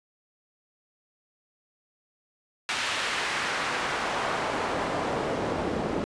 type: noise with band-pass filter sweep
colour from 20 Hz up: pink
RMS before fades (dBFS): -29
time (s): 2.69-6.04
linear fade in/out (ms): 0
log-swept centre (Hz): 2500 to 350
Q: 0.84
effects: resampled to 22050 Hz